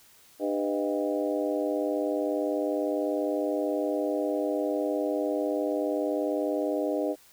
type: harmonic tone with a mistuned harmonic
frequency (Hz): 100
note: G2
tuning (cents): +35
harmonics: 3 / 4 / 5 / 6 / 7 / 8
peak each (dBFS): -30 / -33 / -31 / -31 / -40 / -42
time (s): 0.39-7.16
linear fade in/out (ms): 50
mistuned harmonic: 6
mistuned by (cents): +56
effects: white hiss -57 dBFS RMS until 7.32 s